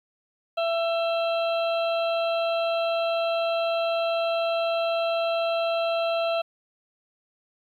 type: harmonic tone with a mistuned harmonic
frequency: 668 Hz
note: E5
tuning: 23 cents sharp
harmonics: 1 / 2 / 4 / 5 / 6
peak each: -23 / -33 / -34 / -38 / -39 dBFS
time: 0.57-6.42 s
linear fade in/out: 10 ms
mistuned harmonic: 5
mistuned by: -65 cents
effects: 10-bit